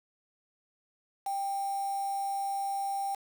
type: tone with quantisation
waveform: sine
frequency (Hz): 790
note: G5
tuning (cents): +13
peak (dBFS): -30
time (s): 1.26-3.15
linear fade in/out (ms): 5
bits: 7
effects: none